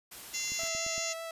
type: noise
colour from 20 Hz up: white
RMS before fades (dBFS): -46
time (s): 0.11-0.69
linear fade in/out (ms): 10
type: harmonic tone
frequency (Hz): 689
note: F5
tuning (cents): -24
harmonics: 3 / 4 / 5 / 6 / 7 / 8 / 9 / 10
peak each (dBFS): -41 / -42 / -47 / -44 / -45 / -41 / -39 / -37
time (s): 0.33-1.14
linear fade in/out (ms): 20
type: click train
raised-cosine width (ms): 3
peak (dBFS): -35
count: 5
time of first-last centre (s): 0.52-0.98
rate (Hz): 8.7
type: tone with vibrato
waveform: sawtooth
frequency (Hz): 657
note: E5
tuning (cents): -6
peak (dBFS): -34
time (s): 0.59-1.31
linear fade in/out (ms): 2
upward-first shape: triangle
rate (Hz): 5.1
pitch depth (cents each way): 13
effects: resampled to 32000 Hz